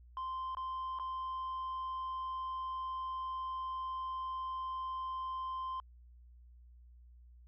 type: tone with dropouts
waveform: sine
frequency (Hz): 1042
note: C6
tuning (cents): -7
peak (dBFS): -34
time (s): 0.17-5.8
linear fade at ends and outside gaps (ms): 1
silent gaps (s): 0.549-0.57 / 0.988-0.997
effects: tanh soft clip ceiling -36 dBFS + added 60 Hz sine -55 dBFS peak until 7.47 s